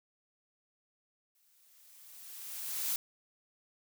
blue noise with exponential growth, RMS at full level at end -32 dBFS, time 1.35-2.96 s, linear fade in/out 2 ms, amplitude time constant 350 ms, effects none

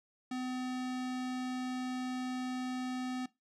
square tone, 253.9 Hz, B3, 48 cents sharp, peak -36 dBFS, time 0.31-3.26 s, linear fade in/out 5 ms, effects noise-tail reverb RT60 0.2 s tail -19 dB re dry + low-pass 7000 Hz 12 dB/octave

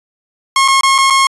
sawtooth tone with dropouts, 1082 Hz, C#6, 42 cents flat, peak -4 dBFS, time 0.56-1.27 s, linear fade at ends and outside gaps 2 ms, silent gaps 0.679-0.683 / 0.81-0.833 / 0.981-0.985 / 1.101-1.105 s, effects resampled to 24000 Hz

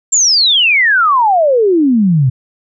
sine exponential sweep, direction down, 7470 to 122.2 Hz, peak -7 dBFS, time 0.12-2.3 s, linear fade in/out 10 ms, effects none

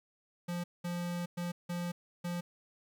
square tone bursts at uneven times, 174.61 Hz, F3, in tune, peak -35 dBFS, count 5, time 0.48-0.64 / 0.84-1.26 / 1.37-1.52 / 1.69-1.92 / 2.24-2.41 s, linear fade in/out 10 ms, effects 12-bit

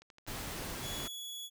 click train, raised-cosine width 0.2 ms, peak -38 dBFS, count 7, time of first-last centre 0.02-0.512 s, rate 12.2 Hz
pink noise, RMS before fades -41 dBFS, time 0.27-1.08 s, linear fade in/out 10 ms
sawtooth tone, 3382 Hz, G#7, 31 cents sharp, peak -38 dBFS, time 0.81-1.5 s, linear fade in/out 50 ms
effects none

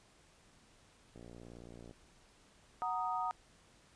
click train, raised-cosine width 2 ms, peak -39 dBFS, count 45, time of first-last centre 1.16-1.911 s, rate 58.6 Hz
sine chord, D# minor, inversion first, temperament equal, 740 / 932.3 / 1244.5 Hz, F#5 / A#5 / D#6, 0 / 0 / 0 cents, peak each -38 dBFS, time 2.82-3.31 s, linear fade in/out 0 ms
effects pink hiss -65 dBFS RMS until 3.95 s + resampled to 22050 Hz

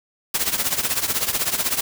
white noise with tremolo, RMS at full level -19 dBFS, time 0.34-1.81 s, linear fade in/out 5 ms, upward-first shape triangle, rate 16 Hz, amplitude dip 85%, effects none

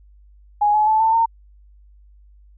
sine tone with pitch steps, 830.6 / 850.5 / 870.9 / 891.8 / 913.1 Hz, G#5 / G#5 / A5 / A5 / A#5, 0 / +41 / -18 / +23 / -36 cents, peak -13 dBFS, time 0.61-1.26 s, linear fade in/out 10 ms, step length 130 ms, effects added 50 Hz sine -46 dBFS peak until 2.57 s

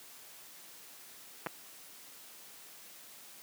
clicks, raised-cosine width 0.5 ms, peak -20 dBFS, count 2, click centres 1.463 / 1.469 s, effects white hiss -53 dBFS RMS until 3.42 s + high-pass 150 Hz 12 dB/octave

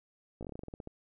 slowing click train, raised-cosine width 2 ms, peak -29 dBFS, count 13, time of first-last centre 0.41-0.874 s, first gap 17 ms, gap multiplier 1.14, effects none

